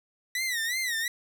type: tone with vibrato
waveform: sawtooth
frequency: 1942 Hz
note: B6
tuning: 30 cents flat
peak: -24 dBFS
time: 0.35-1.08 s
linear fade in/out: 2 ms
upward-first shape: sine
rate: 2.8 Hz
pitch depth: 140 cents each way
effects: none